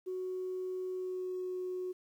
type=tone with pitch glide; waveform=sine; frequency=370 to 366.4 Hz; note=F#4 to F#4; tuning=0 to -17 cents; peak=-34 dBFS; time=0.06-1.93 s; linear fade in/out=20 ms; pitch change=-17 cents; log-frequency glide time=0.89-1.59 s; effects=tanh soft clip ceiling -31 dBFS + 11-bit

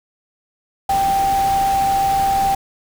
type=tone in noise; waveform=sine; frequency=784 Hz; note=G5; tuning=in tune; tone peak=-14 dBFS; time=0.89-2.55 s; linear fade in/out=5 ms; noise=pink; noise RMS=-28 dBFS; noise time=0.89-2.55 s; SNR=+11 dB; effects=none

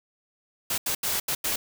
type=noise bursts at uneven times; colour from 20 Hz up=white; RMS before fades=-27 dBFS; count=5; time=0.7-0.78 / 0.86-0.95 / 1.03-1.2 / 1.28-1.35 / 1.44-1.56 s; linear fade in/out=5 ms; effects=none

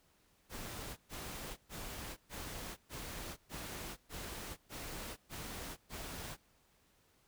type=noise bursts; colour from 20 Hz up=pink; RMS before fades=-45 dBFS; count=10; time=0.49-6.37 s; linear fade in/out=50 ms; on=480 ms; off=120 ms; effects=pink hiss -71 dBFS RMS until 7.27 s

